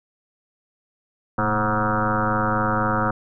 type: tone with frequency modulation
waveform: sine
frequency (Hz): 740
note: F#5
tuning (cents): 0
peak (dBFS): -18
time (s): 1.38-3.11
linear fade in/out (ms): 5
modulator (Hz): 104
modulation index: 6.8
effects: none